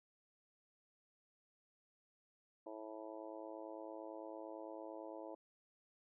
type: harmonic tone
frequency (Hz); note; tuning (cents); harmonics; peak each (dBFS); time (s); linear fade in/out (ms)
108.9; A2; -17; 3 / 4 / 5 / 6 / 7 / 8 / 9; -52 / -56 / -52 / -53 / -62 / -57 / -60; 2.66-5.35; 5
effects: none